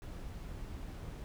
brown noise, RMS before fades -44 dBFS, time 0.02-1.24 s, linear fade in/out 0 ms, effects none

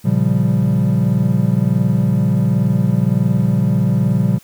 triangle chord, G half-diminished seventh, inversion first, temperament equal, 116.54 / 138.59 / 174.61 / 196 Hz, Bb2 / Db3 / F3 / G3, 0 / 0 / 0 / 0 cents, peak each -16 dBFS, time 0.04-4.39 s, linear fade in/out 20 ms, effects white hiss -48 dBFS RMS until 4.43 s

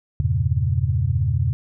sine chord, E diminished seventh, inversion none, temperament equal with one note detuned, 82.41 / 98 / 116.54 / 135.5 Hz, E2 / G2 / Bb2 / Db3, 0 / 0 / 0 / -39 cents, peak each -23 dBFS, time 0.2-1.53 s, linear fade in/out 0 ms, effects none

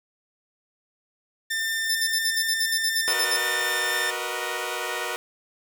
sawtooth tone, 1796 Hz, A6, 35 cents sharp, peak -21 dBFS, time 1.5-4.11 s, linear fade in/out 10 ms
sawtooth tone bursts, 5274 Hz, E8, in tune, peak -20 dBFS, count 13, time 1.89-3.371 s, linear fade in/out 10 ms, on 65 ms, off 53 ms
10% pulse chord, B major seventh, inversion second, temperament equal with one note detuned, 370 / 466.2 / 489.9 / 622.3 Hz, F#4 / A#4 / B4 / D#5, 0 / 0 / -14 / 0 cents, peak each -25 dBFS, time 3.08-5.16 s, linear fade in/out 0 ms
effects 8-bit

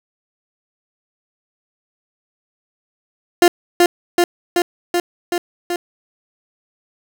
30% pulse tone with echo, 350.1 Hz, F4, 4 cents sharp, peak -4 dBFS, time 3.42-3.48 s, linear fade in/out 2 ms, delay 380 ms, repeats 6, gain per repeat -2 dB, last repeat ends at 5.76 s, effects none

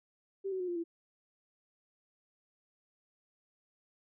sine tone with pitch steps, 390 / 375.8 / 362.2 / 349.1 / 336.4 Hz, G4 / F#4 / F#4 / F4 / E4, -9 / +27 / -37 / -1 / +35 cents, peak -33 dBFS, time 0.44-0.84 s, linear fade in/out 20 ms, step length 80 ms, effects none

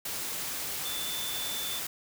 sine tone in noise, 3520 Hz, A7, in tune, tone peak -36 dBFS, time 0.85-1.79 s, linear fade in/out 5 ms, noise white, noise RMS -35 dBFS, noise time 0.05-1.87 s, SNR -4 dB, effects none

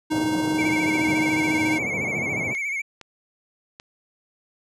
square tone with tremolo, 311.1 Hz, D#4, in tune, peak -21 dBFS, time 0.1-1.79 s, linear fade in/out 20 ms, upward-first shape sine, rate 18 Hz, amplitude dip 25%
pink band-pass noise, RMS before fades -31 dBFS, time 0.11-2.54 s, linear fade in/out 10 ms, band 110 to 820 Hz, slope 24 dB/octave
triangle tone with vibrato, 2233 Hz, C#7, 12 cents sharp, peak -23 dBFS, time 0.58-2.82 s, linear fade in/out 10 ms, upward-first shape sine, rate 14 Hz, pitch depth 71 cents each way
clicks, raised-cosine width 0.2 ms, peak -23 dBFS, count 3, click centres 2.55 / 3.013 / 3.799 s
effects low-pass 11000 Hz 12 dB/octave

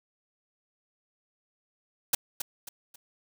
white noise with echo, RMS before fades -23 dBFS, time 2.13-2.15 s, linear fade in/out 5 ms, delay 270 ms, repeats 3, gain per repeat -9 dB, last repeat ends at 2.96 s, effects none

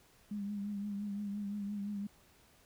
sine tone with vibrato, 203.6 Hz, G#3, 34 cents flat, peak -36 dBFS, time 0.31-2.07 s, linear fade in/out 5 ms, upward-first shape triangle, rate 5.8 Hz, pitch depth 50 cents each way, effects pink hiss -65 dBFS RMS until 2.65 s

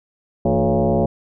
sine tone with frequency modulation, 164.81 Hz, E3, in tune, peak -14 dBFS, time 0.45-1.06 s, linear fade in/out 5 ms, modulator 130 Hz, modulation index 4.2, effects none

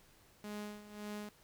sawtooth tone with tremolo, 208.6 Hz, G#3, 8 cents sharp, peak -37 dBFS, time 0.44-1.29 s, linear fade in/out 0 ms, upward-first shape sine, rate 1.8 Hz, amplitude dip 75%, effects pink hiss -65 dBFS RMS until 1.43 s

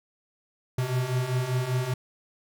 square beating tone pair, 123.5 / 128.6 Hz, B2 / C3, 0 / -30 cents, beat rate 5.1 Hz, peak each -31 / -27 dBFS, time 0.78-1.94 s, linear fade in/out 5 ms, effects none

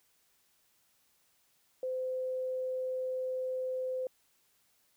sine tone, 514 Hz, C5, 31 cents flat, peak -32 dBFS, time 1.83-4.07 s, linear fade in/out 2 ms, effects white hiss -71 dBFS RMS until 4.96 s

